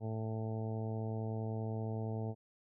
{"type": "harmonic tone", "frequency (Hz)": 110.6, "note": "A2", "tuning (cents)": 9, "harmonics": [1, 2, 3, 4, 5, 6, 7, 8], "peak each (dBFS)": [-37, -43, -49, -45, -52, -49, -52, -56], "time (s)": [0, 2.35], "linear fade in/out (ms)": 50, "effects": []}